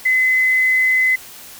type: tone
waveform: sine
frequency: 2033 Hz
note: B6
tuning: 50 cents sharp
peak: -12 dBFS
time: 0.05-1.16 s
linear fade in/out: 10 ms
effects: white hiss -38 dBFS RMS until 1.59 s